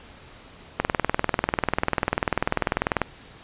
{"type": "click train", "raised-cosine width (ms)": 0.5, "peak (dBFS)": -5, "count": 46, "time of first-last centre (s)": [0.8, 3.017], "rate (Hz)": 20.3, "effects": ["pink hiss -47 dBFS RMS until 3.43 s", "resampled to 8000 Hz"]}